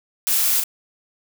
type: noise with echo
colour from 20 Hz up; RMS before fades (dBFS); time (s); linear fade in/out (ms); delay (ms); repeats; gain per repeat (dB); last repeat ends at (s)
blue; -20; 0.27-0.6; 0; 38; 1; -4; 0.638
effects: none